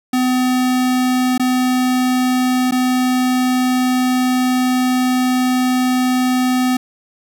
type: tone with dropouts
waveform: square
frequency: 253.4 Hz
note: B3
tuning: 45 cents sharp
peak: -14 dBFS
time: 0.13-6.77 s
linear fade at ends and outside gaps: 5 ms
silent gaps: 1.379-1.396 / 2.711-2.721 s
effects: 9-bit